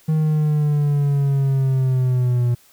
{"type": "linear sweep", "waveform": "triangle", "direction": "down", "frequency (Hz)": [157.5, 120.1], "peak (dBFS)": -13, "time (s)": [0.08, 2.55], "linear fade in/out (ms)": 10, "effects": ["white hiss -53 dBFS RMS until 2.72 s"]}